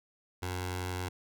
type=tone with notch filter; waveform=15% pulse; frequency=90.8 Hz; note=F#2; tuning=32 cents flat; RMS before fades=-36 dBFS; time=0.42-1.09 s; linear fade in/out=10 ms; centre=210 Hz; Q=0.71; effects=none